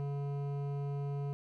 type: tone with hard clipping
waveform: sine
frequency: 141.6 Hz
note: C#3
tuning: 37 cents sharp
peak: -36 dBFS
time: 0-1.33 s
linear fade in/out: 0 ms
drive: 12 dB
effects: none